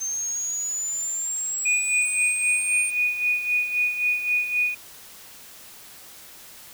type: linear sweep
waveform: sine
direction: up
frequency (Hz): 6272 to 8850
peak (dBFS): -25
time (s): 0-2.91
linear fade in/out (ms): 20
type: tone with tremolo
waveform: sine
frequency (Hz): 2467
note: D#7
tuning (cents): -15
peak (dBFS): -18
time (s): 1.65-4.75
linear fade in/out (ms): 10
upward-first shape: sine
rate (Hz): 3.8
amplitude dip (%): 65
effects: white hiss -45 dBFS RMS until 6.73 s